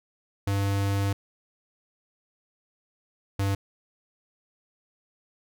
square tone pair in turn, 99.3 / 98.61 Hz, G2 / G2, +23 / +11 cents, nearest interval unison, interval 12 cents, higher first, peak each -24 dBFS, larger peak neither, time 0.47-1.13 / 3.39-3.55 s, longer first, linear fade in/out 5 ms, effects none

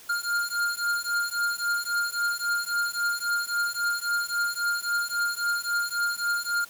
square beating tone pair, 1405 / 1408.7 Hz, F6 / F6, +10 / +15 cents, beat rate 3.7 Hz, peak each -29 dBFS, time 0.09-6.65 s, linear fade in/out 10 ms, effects white hiss -49 dBFS RMS until 6.69 s

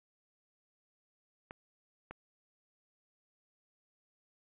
clicks, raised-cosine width 0.5 ms, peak -29 dBFS, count 2, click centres 1.509 / 2.11 s, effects resampled to 8000 Hz

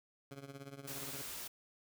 15% pulse tone with tremolo, 138.59 Hz, C#3, in tune, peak -38 dBFS, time 0.31-1.22 s, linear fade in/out 2 ms, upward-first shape triangle, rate 17 Hz, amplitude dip 85%
white noise, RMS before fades -45 dBFS, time 0.87-1.48 s, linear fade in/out 10 ms
effects none

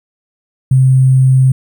sine tone with sample-and-hold, 130.81 Hz, C3, in tune, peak -5 dBFS, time 0.71-1.52 s, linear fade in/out 5 ms, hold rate 8820 Hz, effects none

